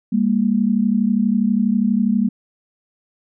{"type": "tone pair together", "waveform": "sine", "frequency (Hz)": [200.8, 233.1], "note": ["G3", "A#3"], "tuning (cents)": [42, 0], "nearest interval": "minor third", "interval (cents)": 258, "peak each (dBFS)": -17, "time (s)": [0.12, 2.29], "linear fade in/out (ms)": 10, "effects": []}